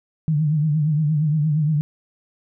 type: tone with vibrato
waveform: sine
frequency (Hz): 152.4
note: D#3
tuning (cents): -36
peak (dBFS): -16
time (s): 0.28-1.81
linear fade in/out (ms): 0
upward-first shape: triangle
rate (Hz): 8.6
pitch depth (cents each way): 100
effects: none